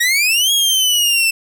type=exponential two-way sweep; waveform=sawtooth; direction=up then down; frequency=1864.7 to 3322 to 2648 Hz; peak=-9 dBFS; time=0-1.31 s; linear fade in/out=10 ms; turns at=0.52 s; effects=none